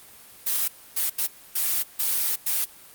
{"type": "noise bursts at uneven times", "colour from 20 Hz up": "blue", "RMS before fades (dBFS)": -24, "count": 6, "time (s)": [[0.46, 0.68], [0.96, 1.1], [1.18, 1.27], [1.55, 1.83], [1.99, 2.36], [2.46, 2.65]], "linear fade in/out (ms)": 10, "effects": ["white hiss -48 dBFS RMS until 2.94 s", "Opus 32 kbps"]}